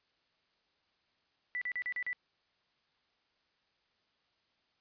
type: tone bursts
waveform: sine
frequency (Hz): 1975.5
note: B6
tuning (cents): 0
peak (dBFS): -33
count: 6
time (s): 1.55-2.13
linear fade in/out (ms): 0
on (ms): 65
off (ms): 38
effects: white hiss -75 dBFS RMS until 4.8 s + resampled to 11025 Hz